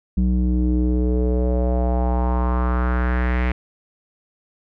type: tone with low-pass filter sweep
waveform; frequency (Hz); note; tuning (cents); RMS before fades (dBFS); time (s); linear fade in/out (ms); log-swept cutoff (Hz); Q
square; 61.74; B1; 0; -19; 0.17-3.52; 5; 210 to 2200; 3.3
effects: none